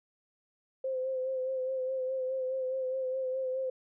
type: tone with vibrato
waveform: sine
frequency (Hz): 520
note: C5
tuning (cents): -11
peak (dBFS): -30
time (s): 0.84-3.7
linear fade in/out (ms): 5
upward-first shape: sine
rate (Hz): 4.8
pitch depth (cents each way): 31
effects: none